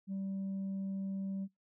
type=tone; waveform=sine; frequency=193.9 Hz; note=G3; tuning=19 cents flat; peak=-33 dBFS; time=0.07-1.48 s; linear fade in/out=50 ms; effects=noise-tail reverb RT60 0.2 s tail -26 dB re dry + tanh soft clip ceiling -34 dBFS